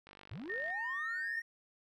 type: click train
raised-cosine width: 0.3 ms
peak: -37 dBFS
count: 32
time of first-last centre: 0.07-0.703 s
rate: 49 Hz
type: linear sweep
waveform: triangle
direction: up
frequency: 77.78 to 1883 Hz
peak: -40 dBFS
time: 0.31-1.42 s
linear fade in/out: 5 ms
type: tone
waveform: sine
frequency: 1834 Hz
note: A#6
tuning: 29 cents flat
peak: -36 dBFS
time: 0.49-1.4 s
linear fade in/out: 10 ms
effects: none